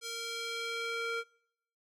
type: tone with band-pass filter sweep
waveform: square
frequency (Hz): 462.3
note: A#4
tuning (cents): -14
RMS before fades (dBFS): -37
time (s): 0.01-1.24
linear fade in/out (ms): 50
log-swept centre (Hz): 5600 to 1700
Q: 0.98
effects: noise-tail reverb RT60 0.7 s tail -23 dB re dry